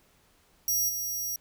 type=tone with level steps; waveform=20% pulse; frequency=5700 Hz; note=F8; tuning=34 cents sharp; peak=-19 / -25 dBFS; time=0.68-1.36 s; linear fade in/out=2 ms; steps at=0.88 s; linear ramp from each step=20 ms; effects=pink hiss -64 dBFS RMS until 1.4 s